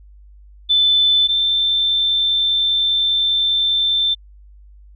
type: tone pair in turn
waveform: sine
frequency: 3520 / 3555 Hz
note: A7 / A7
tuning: 0 / +17 cents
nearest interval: unison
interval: 17 cents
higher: second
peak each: -11 / -14 dBFS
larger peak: first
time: 0.69-1.28 / 1.28-4.15 s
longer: second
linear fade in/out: 20 ms
effects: added 50 Hz sine -41 dBFS peak until 4.95 s